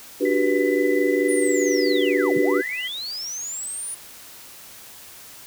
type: chord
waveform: sine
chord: G major seventh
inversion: second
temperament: just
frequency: 294 / 367.5 / 392 / 490 Hz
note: D4 / F#4 / G4 / B4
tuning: +2 / -12 / 0 / -14 cents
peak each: -23 dBFS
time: 0.2-2.62 s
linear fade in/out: 20 ms
type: tone with tremolo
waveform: sine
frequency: 2000 Hz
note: B6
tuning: 21 cents sharp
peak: -26 dBFS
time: 0.25-2.88 s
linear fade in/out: 5 ms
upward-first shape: sine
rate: 17 Hz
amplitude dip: 45%
type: linear two-way sweep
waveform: sine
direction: down then up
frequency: 9800 to 125.2 to 9800 Hz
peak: -28 dBFS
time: 1.28-3.95 s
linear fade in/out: 10 ms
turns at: 2.37 s
effects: white hiss -43 dBFS RMS until 5.46 s